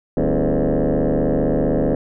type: tone with frequency modulation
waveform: sine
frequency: 127.5 Hz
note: C3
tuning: 44 cents flat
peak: -13 dBFS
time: 0.17-1.95 s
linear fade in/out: 2 ms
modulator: 75.5 Hz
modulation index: 6.4
effects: tanh soft clip ceiling -13 dBFS